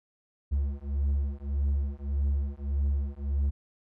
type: beating tone pair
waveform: triangle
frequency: 69.4 / 71.1 Hz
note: C#2 / C#2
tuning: +3 / +45 cents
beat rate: 1.7 Hz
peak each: -27 dBFS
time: 0.51-3.51 s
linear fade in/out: 20 ms
effects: none